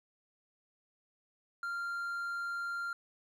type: tone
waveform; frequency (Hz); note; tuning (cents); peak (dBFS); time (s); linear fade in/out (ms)
triangle; 1390; F6; -9; -33; 1.63-2.93; 2
effects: none